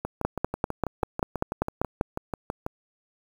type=two click trains; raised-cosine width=1 ms; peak=-15 / -9 dBFS; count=17 / 10; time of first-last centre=0.05-2.664 / 0.25-2.011 s; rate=6.12 / 5.11 Hz; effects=7-bit